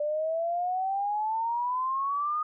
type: exponential sweep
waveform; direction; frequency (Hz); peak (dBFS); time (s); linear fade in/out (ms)
sine; up; 587.3 to 1241; -26; 0-2.43; 5
effects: none